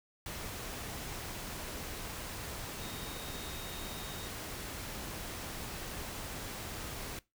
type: tone in noise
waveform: sine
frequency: 3729 Hz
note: A#7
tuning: in tune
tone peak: -49 dBFS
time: 2.81-4.28 s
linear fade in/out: 2 ms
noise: pink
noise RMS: -42 dBFS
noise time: 0.26-7.19 s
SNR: -10 dB
effects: noise-tail reverb RT60 0.2 s tail -20 dB re dry